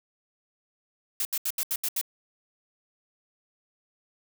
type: noise bursts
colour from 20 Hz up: blue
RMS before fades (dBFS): -28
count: 7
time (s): 1.2-2.013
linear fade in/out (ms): 2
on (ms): 51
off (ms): 76
effects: none